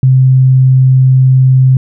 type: tone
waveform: sine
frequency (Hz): 130.5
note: C3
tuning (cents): -4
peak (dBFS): -3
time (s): 0.03-1.77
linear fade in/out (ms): 2
effects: none